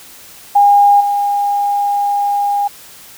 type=tone with level steps; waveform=sine; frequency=812 Hz; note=G#5; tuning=39 cents flat; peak=-5 / -12 dBFS; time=0.55-2.68 s; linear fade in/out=10 ms; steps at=1 s; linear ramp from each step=10 ms; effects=white hiss -38 dBFS RMS until 3.17 s